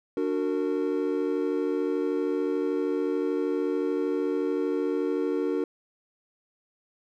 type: chord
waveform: triangle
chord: D augmented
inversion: none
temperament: just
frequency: 293.7 / 367.1 / 458.9 Hz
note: D4 / F#4 / A#4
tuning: 0 / -14 / -27 cents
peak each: -27 dBFS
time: 0.17-5.64 s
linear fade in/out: 2 ms
effects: none